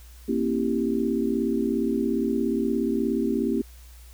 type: chord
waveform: sine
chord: A# diminished seventh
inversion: none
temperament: equal with one note detuned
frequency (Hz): 233.1 / 270.1 / 329.6 / 392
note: A#3 / C#4 / E4 / G4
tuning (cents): 0 / -45 / 0 / 0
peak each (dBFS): -26 / -27 / -29 / -28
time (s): 0.28-3.62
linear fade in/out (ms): 10
effects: added 60 Hz sine -44 dBFS peak until 4.13 s + white hiss -54 dBFS RMS until 4.13 s